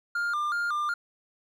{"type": "tone with vibrato", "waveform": "triangle", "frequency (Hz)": 1297, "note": "E6", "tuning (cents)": -28, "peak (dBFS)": -24, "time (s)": [0.15, 0.94], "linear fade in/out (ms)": 5, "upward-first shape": "square", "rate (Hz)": 2.7, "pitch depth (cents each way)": 140, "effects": []}